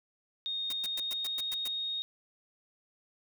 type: tone with pitch glide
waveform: sine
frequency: 3700 to 3724 Hz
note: A#7 to A#7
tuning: -14 to -2 cents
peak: -32 dBFS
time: 0.46-2.02 s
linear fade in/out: 0 ms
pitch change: +12 cents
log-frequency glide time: 0.8-1.38 s
type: noise bursts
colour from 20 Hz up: white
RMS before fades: -41 dBFS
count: 8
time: 0.7-1.678 s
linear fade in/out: 2 ms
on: 26 ms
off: 110 ms
effects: none